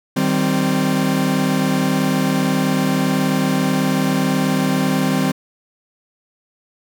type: chord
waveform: 40% pulse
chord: C minor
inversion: first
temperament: equal with one note detuned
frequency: 155.56 / 193.86 / 261.6 Hz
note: Eb3 / G3 / C4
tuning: 0 / -19 / 0 cents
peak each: -21 / -19 / -18 dBFS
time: 0.16-5.32 s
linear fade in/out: 10 ms
effects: none